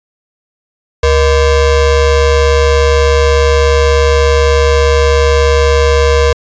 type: ring-modulated tone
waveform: square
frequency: 273.7 Hz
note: C#4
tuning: 22 cents flat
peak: -4 dBFS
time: 1.03-6.33 s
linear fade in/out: 5 ms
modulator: 202 Hz
effects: resampled to 16000 Hz